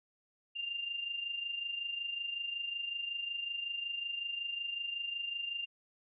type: tone with amplitude modulation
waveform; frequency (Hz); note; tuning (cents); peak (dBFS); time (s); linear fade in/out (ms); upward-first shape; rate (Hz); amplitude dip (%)
sine; 2794; F7; 0; -33; 0.55-5.66; 20; sine; 25.4; 60
effects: none